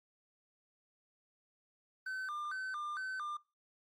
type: tone with vibrato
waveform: triangle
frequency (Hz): 1352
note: E6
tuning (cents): +43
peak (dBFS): -36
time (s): 2.06-3.37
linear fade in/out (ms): 5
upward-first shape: square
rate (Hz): 2.2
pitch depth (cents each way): 210
effects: noise-tail reverb RT60 0.3 s tail -23 dB re dry + Opus 32 kbps